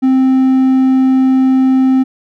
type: tone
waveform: triangle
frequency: 261.9 Hz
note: C4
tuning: 2 cents sharp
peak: -5 dBFS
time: 0.02-2.04 s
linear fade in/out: 20 ms
effects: none